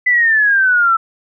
sine exponential sweep, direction down, 2013 to 1318.5 Hz, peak -9 dBFS, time 0.06-0.97 s, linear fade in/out 10 ms, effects none

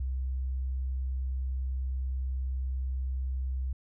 sine tone, 64.9 Hz, C2, 13 cents flat, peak -29 dBFS, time 0-3.73 s, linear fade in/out 5 ms, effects none

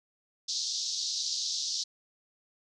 white band-pass noise, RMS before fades -33 dBFS, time 0.48-1.84 s, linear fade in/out 10 ms, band 3800 to 6100 Hz, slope 48 dB/octave, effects none

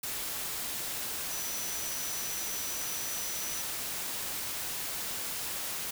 sine tone in noise, 5920 Hz, F#8, in tune, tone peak -39 dBFS, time 1.31-3.62 s, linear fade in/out 5 ms, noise white, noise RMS -36 dBFS, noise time 0.03-5.91 s, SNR -6 dB, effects none

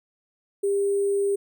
sine tone with sample-and-hold, 400.1 Hz, G4, 35 cents sharp, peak -20 dBFS, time 0.63-1.36 s, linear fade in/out 10 ms, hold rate 8820 Hz, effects none

